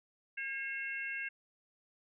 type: harmonic tone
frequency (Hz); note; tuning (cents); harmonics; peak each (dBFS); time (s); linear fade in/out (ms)
540; C#5; -45; 3 / 4 / 5; -40 / -41 / -42; 0.37-1.29; 10
effects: none